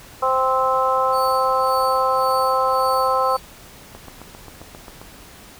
harmonic tone, 261.2 Hz, C4, 3 cents flat, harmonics 2 / 3 / 4 / 5, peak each -21 / -23 / -20 / -22 dBFS, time 0.22-3.37 s, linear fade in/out 10 ms
sawtooth tone with tremolo, 4504 Hz, C#8, 27 cents sharp, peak -28 dBFS, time 1.11-3.4 s, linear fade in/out 50 ms, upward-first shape sine, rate 1.8 Hz, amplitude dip 75%
click train, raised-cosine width 1 ms, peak -23 dBFS, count 9, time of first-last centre 3.95-5.015 s, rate 7.51 Hz
effects pink hiss -43 dBFS RMS until 5.59 s

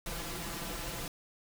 pink noise with comb filter, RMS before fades -39 dBFS, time 0.06-1.08 s, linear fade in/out 2 ms, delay 5.9 ms, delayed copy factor +0.85, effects none

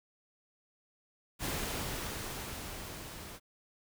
pink noise with level ramp, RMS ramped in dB -35 to -47 dBFS, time 1.39-3.4 s, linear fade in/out 50 ms, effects none

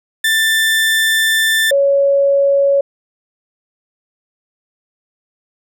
30% pulse / sine tone pair in turn, 1775 / 557.6 Hz, A6 / C#5, +15 / +10 cents, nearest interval octave + minor sixth, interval 2005 cents, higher first, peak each -9 dBFS, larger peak neither, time 0.24-1.71 / 1.71-2.81 s, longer first, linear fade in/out 5 ms, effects none

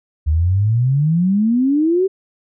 sine exponential sweep, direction up, 73.42 to 392.4 Hz, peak -12 dBFS, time 0.26-2.08 s, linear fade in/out 20 ms, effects none

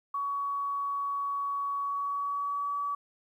sine tone with pitch glide, 1125 to 1143.3 Hz, C#6 to D6, +25 to -47 cents, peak -29 dBFS, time 0.14-2.95 s, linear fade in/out 5 ms, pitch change +28 cents, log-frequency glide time 1.84-2.77 s, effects 11-bit

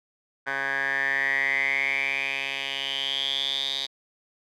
10% pulse tone with band-pass filter sweep, 136.9 Hz, C#3, 21 cents flat, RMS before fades -27 dBFS, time 0.46-3.87 s, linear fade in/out 20 ms, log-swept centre 1500 to 3900 Hz, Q 9.5, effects none

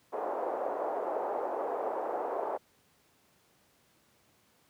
white band-pass noise, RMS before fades -34 dBFS, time 0.12-2.58 s, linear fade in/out 20 ms, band 410 to 820 Hz, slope 24 dB/octave, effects pink hiss -67 dBFS RMS until 4.69 s + high-pass 100 Hz 12 dB/octave

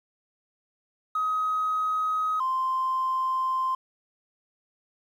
triangle tone pair in turn, 1263 / 1043 Hz, D#6 / C6, +26 / -6 cents, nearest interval minor third, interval 332 cents, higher first, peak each -20 dBFS, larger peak neither, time 1.15-2.4 / 2.4-3.75 s, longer second, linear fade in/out 5 ms, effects tanh soft clip ceiling -21 dBFS + 10-bit

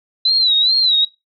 sine tone with vibrato, 3985 Hz, B7, 15 cents sharp, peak -11 dBFS, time 0.25-1.05 s, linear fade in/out 5 ms, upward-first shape sine, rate 2.4 Hz, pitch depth 110 cents each way, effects noise-tail reverb RT60 0.2 s tail -18 dB re dry

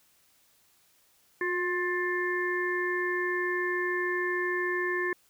harmonic tone with a mistuned harmonic, 353.3 Hz, F4, 20 cents sharp, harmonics 1 / 3 / 5 / 6, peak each -30 / -36 / -30 / -40 dBFS, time 1.41-5.13 s, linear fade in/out 2 ms, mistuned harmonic 1, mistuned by +31 cents, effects white hiss -65 dBFS RMS until 5.29 s

